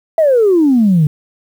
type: exponential sweep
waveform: sine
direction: down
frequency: 667 to 144.2 Hz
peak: -6 dBFS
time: 0.18-1.07 s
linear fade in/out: 2 ms
effects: tanh soft clip ceiling -3 dBFS + 7-bit